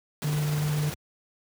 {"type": "noise with tremolo", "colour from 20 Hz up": "pink", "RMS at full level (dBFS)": -34, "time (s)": [0.22, 0.94], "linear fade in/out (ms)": 0, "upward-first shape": "triangle", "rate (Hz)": 20, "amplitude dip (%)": 35}
{"type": "tone", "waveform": "triangle", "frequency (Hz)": 149.4, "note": "D3", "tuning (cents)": 30, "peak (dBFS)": -22, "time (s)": [0.24, 0.9], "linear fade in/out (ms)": 5}
{"effects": ["high-pass 80 Hz 12 dB/octave"]}